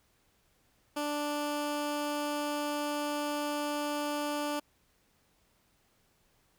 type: tone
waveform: 15% pulse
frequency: 293.7 Hz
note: D4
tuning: in tune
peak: -25 dBFS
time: 0.96-4.6 s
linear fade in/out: 10 ms
effects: pink hiss -70 dBFS RMS until 6.58 s